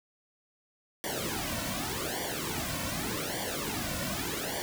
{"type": "noise with flanger", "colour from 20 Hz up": "pink", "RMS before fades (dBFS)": -34, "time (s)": [1.04, 4.62], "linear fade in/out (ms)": 0, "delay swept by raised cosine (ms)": [0.76, 2.46], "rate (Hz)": 0.85, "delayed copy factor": -0.95, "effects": []}